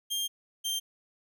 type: tone pair in turn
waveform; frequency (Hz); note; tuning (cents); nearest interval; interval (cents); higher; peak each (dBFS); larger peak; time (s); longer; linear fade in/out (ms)
sawtooth; 3200 / 3161; G7 / G7; +35 / +14; unison; 21; first; -26; neither; 0.1-0.28 / 0.64-0.8; first; 20
effects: none